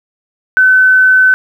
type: tone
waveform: sine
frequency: 1517 Hz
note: F#6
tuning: 43 cents sharp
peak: -4 dBFS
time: 0.57-1.34 s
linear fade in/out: 0 ms
effects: 7-bit